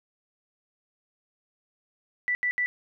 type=tone bursts at uneven times; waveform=sine; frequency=1972 Hz; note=B6; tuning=3 cents flat; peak=-23 dBFS; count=3; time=2.28-2.35 / 2.43-2.51 / 2.58-2.66 s; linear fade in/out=0 ms; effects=none